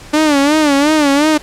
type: tone with vibrato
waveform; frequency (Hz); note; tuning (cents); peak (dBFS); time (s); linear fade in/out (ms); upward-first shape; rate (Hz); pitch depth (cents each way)
sawtooth; 294.2; D4; +3; -5; 0.13-1.38; 10; sine; 2.8; 110
effects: pink hiss -36 dBFS RMS until 1.42 s + low-pass 9000 Hz 12 dB/octave